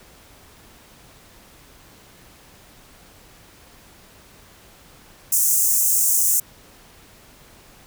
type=high-pass noise; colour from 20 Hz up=pink; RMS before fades=-18 dBFS; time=5.32-6.4 s; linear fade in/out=5 ms; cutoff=6500 Hz; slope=48 dB/octave; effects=pink hiss -49 dBFS RMS until 7.86 s